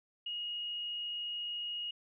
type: tone with frequency modulation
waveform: sine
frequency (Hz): 2877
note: F#7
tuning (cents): -49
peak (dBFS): -36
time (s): 0.26-1.91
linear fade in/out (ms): 5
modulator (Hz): 74.1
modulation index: 0.23
effects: none